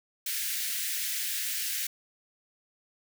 white high-pass noise, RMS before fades -32 dBFS, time 0.26-1.87 s, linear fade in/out 5 ms, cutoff 1600 Hz, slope 48 dB/octave, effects none

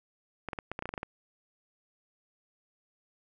clicks, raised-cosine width 0.5 ms, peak -20 dBFS, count 11, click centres 0.487 / 0.532 / 0.588 / 0.716 / 0.791 / 0.824 / 0.856 / 0.891 / 0.939 / 0.978 / 1.031 s, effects none

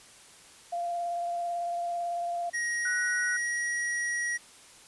sine tone with vibrato, 693 Hz, F5, 14 cents flat, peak -29 dBFS, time 0.72-2.5 s, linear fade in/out 10 ms, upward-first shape triangle, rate 18 Hz, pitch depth 17 cents each way
square tone with pitch glide, 1888 to 1907.7 Hz, A#6 to A#6, +22 to +40 cents, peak -29 dBFS, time 2.53-4.38 s, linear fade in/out 20 ms, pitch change +18 cents, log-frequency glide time 2.7-3.74 s
sine tone, 1480 Hz, F#6, in tune, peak -29 dBFS, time 2.85-3.37 s, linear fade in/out 5 ms
effects white hiss -53 dBFS RMS until 4.87 s + resampled to 24000 Hz

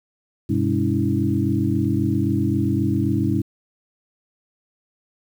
sine tone cluster, 98.2 / 125.7 / 202.6 / 280.2 / 324 Hz, G2 / B2 / G#3 / C#4 / E4, +4 / +31 / -43 / +19 / -30 cents, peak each -24 dBFS, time 0.49-3.42 s, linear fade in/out 10 ms, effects 8-bit

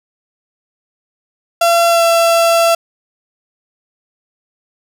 35% pulse tone with pitch glide, 680 to 671.8 Hz, F5 to E5, -46 to +33 cents, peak -7 dBFS, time 1.61-2.75 s, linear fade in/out 5 ms, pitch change -21 cents, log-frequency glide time 1.89-2.04 s, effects none

